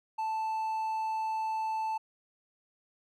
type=tone; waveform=triangle; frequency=880 Hz; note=A5; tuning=in tune; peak=-28 dBFS; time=0.18-1.98 s; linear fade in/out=10 ms; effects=none